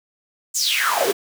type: noise with high-pass filter sweep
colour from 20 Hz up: pink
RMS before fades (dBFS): -20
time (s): 0.54-1.13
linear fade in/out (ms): 20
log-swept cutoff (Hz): 7700 to 330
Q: 7.3
effects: none